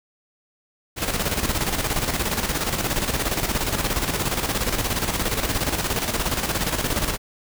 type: noise with tremolo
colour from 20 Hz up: pink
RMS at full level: -22 dBFS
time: 0.96-7.18 s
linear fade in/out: 50 ms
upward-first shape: square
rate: 17 Hz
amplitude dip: 55%
effects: none